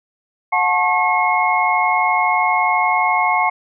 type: tone cluster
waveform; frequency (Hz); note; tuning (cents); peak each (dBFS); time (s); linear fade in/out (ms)
sine; 725 / 877 / 1086 / 2163; F#5 / A5 / C#6 / C#7; -35 / -6 / -36 / -43; -19; 0.52-3.5; 10
effects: none